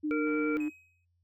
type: tone with vibrato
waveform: sine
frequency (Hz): 301.2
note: D4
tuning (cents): +44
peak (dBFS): -28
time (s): 0.03-0.7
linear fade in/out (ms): 20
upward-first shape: sine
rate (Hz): 9.5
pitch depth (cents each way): 14
type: harmonic tone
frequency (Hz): 461.9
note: A#4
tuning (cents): -16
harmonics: 1 / 3 / 5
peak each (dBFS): -31 / -36 / -38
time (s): 0.11-0.57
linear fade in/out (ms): 0
type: click train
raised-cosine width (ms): 0.5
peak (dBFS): -38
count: 60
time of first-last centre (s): 0.27-0.68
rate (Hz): 144
type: tone with exponential decay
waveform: triangle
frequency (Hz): 2535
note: D#7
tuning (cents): +32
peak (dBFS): -38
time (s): 0.6-1.05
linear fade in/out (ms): 5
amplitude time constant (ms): 96
effects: noise-tail reverb RT60 0.1 s tail -21 dB re dry + added 87 Hz sine -70 dBFS peak until 1.23 s